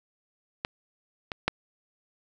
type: clicks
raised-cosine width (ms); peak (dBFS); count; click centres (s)
0.3; -12 / -16 / -7; 3; 0.649 / 1.318 / 1.48
effects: none